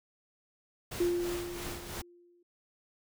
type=noise with tremolo; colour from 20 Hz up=pink; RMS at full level=-39 dBFS; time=0.91-2.02 s; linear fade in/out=10 ms; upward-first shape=sine; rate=3 Hz; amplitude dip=55%
type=tone with exponential decay; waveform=sine; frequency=349.2 Hz; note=F4; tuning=in tune; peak=-24 dBFS; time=1-2.43 s; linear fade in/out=5 ms; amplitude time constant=310 ms
effects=none